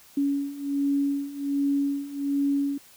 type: beating tone pair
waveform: sine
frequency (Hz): 280.3 / 281.6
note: C#4 / C#4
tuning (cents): +19 / +27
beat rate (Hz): 1.3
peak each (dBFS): -28 / -25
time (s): 0.17-2.78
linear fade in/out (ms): 5
effects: white hiss -53 dBFS RMS until 2.96 s